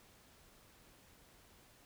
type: silence
effects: pink hiss -64 dBFS RMS until 1.85 s